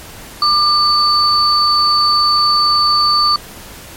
sine tone pair together, 1196 / 4521 Hz, D6 / C#8, +31 / +33 cents, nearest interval octave + major seventh, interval 2302 cents, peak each -12 dBFS, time 0.42-3.36 s, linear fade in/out 2 ms, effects pink hiss -34 dBFS RMS until 3.96 s + MP3 64 kbps

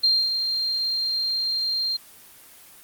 sine tone with ADSR envelope, 4186 Hz, C8, in tune, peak -15 dBFS, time 0.03-1.97 s, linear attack 11 ms, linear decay 260 ms, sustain -7 dB, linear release 11 ms, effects white hiss -48 dBFS RMS until 2.83 s + Opus 24 kbps

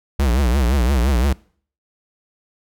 square tone with vibrato, 64.3 Hz, C2, 30 cents flat, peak -15 dBFS, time 0.19-1.33 s, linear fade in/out 5 ms, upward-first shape triangle, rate 5.8 Hz, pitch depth 230 cents each way, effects noise-tail reverb RT60 0.5 s tail -23 dB re dry

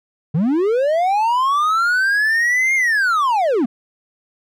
triangle linear two-way sweep, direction up then down, 138.59 to 2149 to 212.4 Hz, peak -12 dBFS, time 0.34-3.66 s, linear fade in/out 10 ms, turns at 2.75 s, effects none

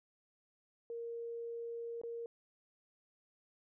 sine tone with dropouts, 466.2 Hz, A#4, in tune, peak -40 dBFS, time 0.9-2.26 s, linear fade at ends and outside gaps 1 ms, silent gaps 2.015-2.035 s, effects none

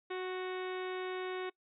harmonic tone with a mistuned harmonic, 370 Hz, F#4, in tune, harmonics 1 / 2 / 3 / 4 / 5 / 6 / 7 / 8 / 9 / 10, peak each -37 / -46 / -47 / -49 / -50 / -50 / -55 / -56 / -59 / -54 dBFS, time 0.1-1.5 s, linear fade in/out 10 ms, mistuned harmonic 3, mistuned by -16 cents, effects noise-tail reverb RT60 0.1 s tail -23 dB re dry

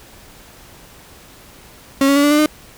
35% pulse tone with pitch steps, 273.5 / 279.4 / 285.4 / 291.6 / 297.9 / 304.3 Hz, C#4 / C#4 / D4 / D4 / D4 / D#4, -23 / +14 / -49 / -12 / +25 / -38 cents, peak -9 dBFS, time 2.01-2.46 s, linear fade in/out 2 ms, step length 75 ms, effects pink hiss -43 dBFS RMS until 2.77 s

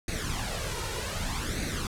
pink noise with flanger, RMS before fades -32 dBFS, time 0.08-1.87 s, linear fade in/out 2 ms, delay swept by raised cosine 0.47 to 2.17 ms, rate 0.65 Hz, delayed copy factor +0.65, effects low-pass 10000 Hz 12 dB/octave

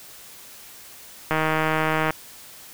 click train, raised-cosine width 0.5 ms, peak -7 dBFS, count 126, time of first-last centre 1.31-2.106 s, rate 157 Hz, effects white hiss -44 dBFS RMS until 2.73 s

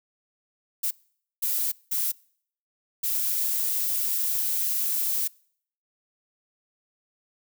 violet noise bursts at uneven times, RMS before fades -26 dBFS, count 4, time 0.83-0.91 / 1.42-1.72 / 1.91-2.12 / 3.03-5.28 s, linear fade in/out 10 ms, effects noise-tail reverb RT60 0.6 s tail -25 dB re dry

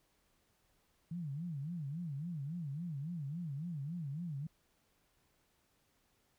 sine tone with vibrato, 155.56 Hz, D#3, in tune, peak -38 dBFS, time 1.11-4.47 s, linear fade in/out 5 ms, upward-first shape sine, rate 3.6 Hz, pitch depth 230 cents each way, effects pink hiss -75 dBFS RMS until 6.38 s

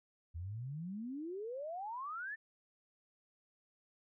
sine exponential sweep, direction up, 78.9 to 1818 Hz, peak -40 dBFS, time 0.34-2.36 s, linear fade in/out 20 ms, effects none

